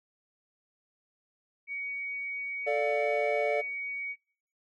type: tone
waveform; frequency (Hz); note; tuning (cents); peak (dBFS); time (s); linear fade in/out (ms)
sine; 2248; C#7; +24; -33; 1.67-4.16; 50
type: chord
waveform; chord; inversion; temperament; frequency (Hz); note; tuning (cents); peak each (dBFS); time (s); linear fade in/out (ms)
triangle; D minor; second; just; 440.5 / 587.3 / 704.8; A4 / D5 / F5; +2 / 0 / +16; -29 / -27 / -31; 2.66-3.62; 20
effects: noise-tail reverb RT60 0.6 s tail -24 dB re dry